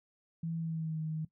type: tone with pitch glide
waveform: sine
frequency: 164.81 to 157.19 Hz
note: E3 to D#3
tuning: 0 to +18 cents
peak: -33 dBFS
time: 0.43-1.25 s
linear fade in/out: 5 ms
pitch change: -82 cents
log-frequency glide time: 0.57-1 s
effects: noise-tail reverb RT60 0.1 s tail -17 dB re dry